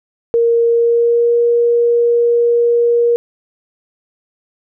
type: tone with pitch glide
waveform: sine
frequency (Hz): 466.2 to 473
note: A#4 to A#4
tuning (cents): 0 to +25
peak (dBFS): -9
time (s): 0.34-3.16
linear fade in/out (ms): 0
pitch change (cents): +25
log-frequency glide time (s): 0.66-1.36
effects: none